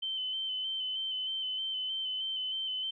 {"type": "tone with vibrato", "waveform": "sine", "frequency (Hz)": 3070, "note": "G7", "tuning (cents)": -37, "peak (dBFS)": -32, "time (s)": [0.02, 2.91], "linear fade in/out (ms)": 10, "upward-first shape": "square", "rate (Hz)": 3.2, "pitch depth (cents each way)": 20, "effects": []}